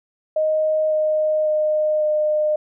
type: tone with pitch steps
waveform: sine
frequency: 622.3 / 617.6 / 613 / 608.4 Hz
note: D#5 / D#5 / D#5 / D#5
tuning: 0 / -13 / -26 / -39 cents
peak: -16 dBFS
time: 0.36-2.56 s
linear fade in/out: 5 ms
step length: 550 ms
effects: none